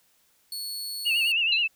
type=tone; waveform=sawtooth; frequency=4400 Hz; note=C#8; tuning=14 cents flat; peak=-29 dBFS; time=0.52-1.32 s; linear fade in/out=2 ms
type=tone with vibrato; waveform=sine; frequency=2744 Hz; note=F7; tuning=31 cents flat; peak=-21 dBFS; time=1.05-1.68 s; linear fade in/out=20 ms; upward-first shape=sine; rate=9.5 Hz; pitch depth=90 cents each way
type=tone with exponential decay; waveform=sine; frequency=4049 Hz; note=B7; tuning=42 cents sharp; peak=-20 dBFS; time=1.52-1.67 s; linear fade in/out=5 ms; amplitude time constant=32 ms
effects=white hiss -65 dBFS RMS until 1.75 s